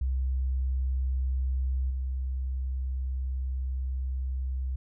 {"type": "tone with level steps", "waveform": "sine", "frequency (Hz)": 64.9, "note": "C2", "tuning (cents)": -13, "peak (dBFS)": [-25, -28], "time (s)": [0.01, 4.76], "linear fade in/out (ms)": 5, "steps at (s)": 1.9, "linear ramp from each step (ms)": 5, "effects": []}